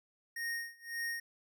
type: tone with tremolo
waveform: square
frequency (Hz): 1858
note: A#6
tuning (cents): -6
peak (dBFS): -35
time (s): 0.36-1.2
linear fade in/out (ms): 5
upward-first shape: sine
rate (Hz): 1.8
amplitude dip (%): 95
effects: none